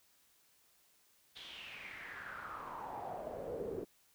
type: noise with band-pass filter sweep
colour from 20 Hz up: brown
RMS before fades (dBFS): -45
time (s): 1.35-3.85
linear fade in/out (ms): 20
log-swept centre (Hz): 3600 to 370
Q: 5.6
effects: white hiss -70 dBFS RMS until 4.14 s

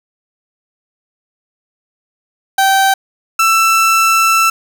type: tone pair in turn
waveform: 30% pulse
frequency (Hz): 776 / 1330.6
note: G5 / E6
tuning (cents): -18 / +16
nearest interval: major sixth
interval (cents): 934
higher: second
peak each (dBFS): -6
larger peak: neither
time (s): 2.58-2.94 / 3.39-4.5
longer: second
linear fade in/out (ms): 5
effects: none

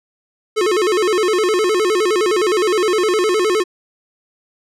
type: tone with vibrato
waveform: square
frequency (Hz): 395.2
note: G4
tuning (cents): +14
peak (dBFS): -14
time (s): 0.56-3.64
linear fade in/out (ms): 20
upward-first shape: square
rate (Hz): 9.7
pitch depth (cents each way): 160
effects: low-pass 9000 Hz 12 dB/octave

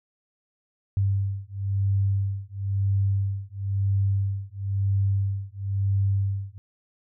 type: beating tone pair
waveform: sine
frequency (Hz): 98 / 98.99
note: G2 / G2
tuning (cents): 0 / +17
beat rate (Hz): 0.99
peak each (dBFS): -25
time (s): 0.97-6.58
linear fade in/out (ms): 0
effects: none

